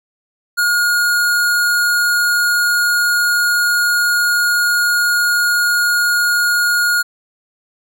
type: tone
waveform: square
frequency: 1433 Hz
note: F6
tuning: 44 cents sharp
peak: -13 dBFS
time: 0.57-7.03 s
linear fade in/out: 20 ms
effects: none